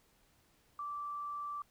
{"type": "tone", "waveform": "sine", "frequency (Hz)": 1167, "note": "D6", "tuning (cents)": -11, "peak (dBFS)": -38, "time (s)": [0.79, 1.62], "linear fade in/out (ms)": 2, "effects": ["pink hiss -70 dBFS RMS until 1.7 s"]}